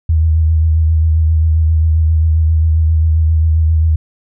sine tone with vibrato, 79.7 Hz, D#2, 42 cents sharp, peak -8 dBFS, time 0.09-3.96 s, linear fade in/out 5 ms, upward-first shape triangle, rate 7.5 Hz, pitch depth 43 cents each way, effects none

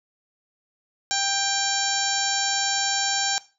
harmonic tone with a mistuned harmonic, 790 Hz, G5, 13 cents sharp, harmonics 1 / 2 / 3 / 4 / 5 / 6 / 7 / 8 / 9, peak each -28 / -30 / -35 / -33 / -29 / -35 / -28 / -33 / -28 dBFS, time 1.11-3.38 s, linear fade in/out 0 ms, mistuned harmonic 6, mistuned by -74 cents, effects noise-tail reverb RT60 0.3 s tail -17 dB re dry

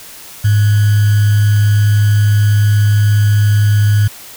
sine tone with sample-and-hold, 104.1 Hz, G#2, 5 cents sharp, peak -7 dBFS, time 0.44-4.08 s, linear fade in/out 10 ms, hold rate 1575 Hz, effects white hiss -34 dBFS RMS until 4.36 s

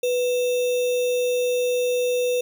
sine tone with sample-and-hold, 493.9 Hz, B4, in tune, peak -19 dBFS, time 0.03-2.41 s, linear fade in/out 5 ms, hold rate 3150 Hz, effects none

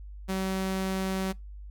sawtooth tone, 190 Hz, F#3, 46 cents sharp, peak -24 dBFS, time 0.28-1.33 s, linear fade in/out 20 ms, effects noise-tail reverb RT60 0.2 s tail -23 dB re dry + added 50 Hz sine -40 dBFS peak until 1.7 s

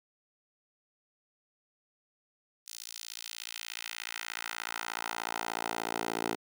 10% pulse tone with high-pass filter sweep, 56.7 Hz, A#1, 47 cents flat, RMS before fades -38 dBFS, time 2.66-6.36 s, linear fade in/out 20 ms, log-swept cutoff 5600 to 400 Hz, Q 1.2, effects none

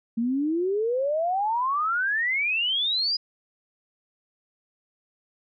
sine exponential sweep, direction up, 223.8 to 4978 Hz, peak -22 dBFS, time 0.17-3.17 s, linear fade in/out 10 ms, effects none

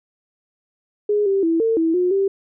sine tone with pitch steps, 415.4 / 391.4 / 329.5 / 451.8 / 326.2 / 360 / 391.5 Hz, G#4 / G4 / E4 / A4 / E4 / F#4 / G4, 0 / -3 / -1 / +46 / -18 / -47 / -2 cents, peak -15 dBFS, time 1.09-2.28 s, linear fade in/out 5 ms, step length 170 ms, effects none

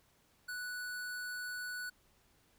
square tone, 1479 Hz, F#6, 1 cent flat, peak -40 dBFS, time 0.48-1.9 s, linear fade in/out 10 ms, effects pink hiss -70 dBFS RMS until 2.58 s

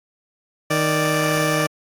15% pulse tone pair together, 155.56 / 587.8 Hz, D#3 / D5, 0 / +1 cents, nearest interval octave + major seventh, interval 2301 cents, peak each -14 dBFS, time 0.7-1.67 s, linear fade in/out 10 ms, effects AAC 64 kbps

